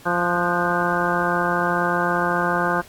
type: harmonic tone with a mistuned harmonic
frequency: 174.61 Hz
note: F3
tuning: in tune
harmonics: 1 / 2 / 3 / 4 / 5 / 6 / 7 / 8 / 9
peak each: -27 / -27 / -27 / -27 / -27 / -27 / -27 / -27 / -27 dBFS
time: 0.05-2.82 s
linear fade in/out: 20 ms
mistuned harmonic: 8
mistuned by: +75 cents
effects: pink hiss -46 dBFS RMS until 2.88 s + AAC 64 kbps